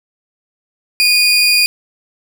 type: tone pair together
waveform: 40% pulse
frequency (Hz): 2466 / 4753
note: D#7 / D8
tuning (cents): -16 / +20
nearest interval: major seventh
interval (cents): 1136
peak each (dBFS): -11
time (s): 1-1.66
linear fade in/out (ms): 0
effects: none